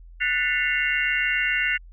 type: tone cluster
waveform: sine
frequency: 1473 / 1776 / 2019 / 2166 / 2773 Hz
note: F#6 / A6 / B6 / C#7 / F7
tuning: -8 / +16 / +38 / -41 / -13 cents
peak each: -27 dBFS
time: 0.2-1.78 s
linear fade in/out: 20 ms
effects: added 42 Hz sine -42 dBFS peak until 1.92 s